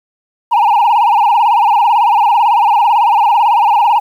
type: tone with vibrato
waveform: sine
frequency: 880 Hz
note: A5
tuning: in tune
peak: -4 dBFS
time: 0.51-4 s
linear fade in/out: 20 ms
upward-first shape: sine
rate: 18 Hz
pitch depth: 160 cents each way
effects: tanh soft clip ceiling -6 dBFS + 7-bit